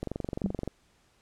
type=click train; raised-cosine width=2 ms; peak=-19 dBFS; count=16; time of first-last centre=0.03-0.677 s; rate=23.2 Hz
type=tone with exponential decay; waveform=sine; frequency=194.3 Hz; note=G3; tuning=15 cents flat; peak=-21 dBFS; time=0.44-0.56 s; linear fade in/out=2 ms; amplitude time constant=24 ms
effects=pink hiss -66 dBFS RMS until 1.21 s + low-pass 9000 Hz 12 dB/octave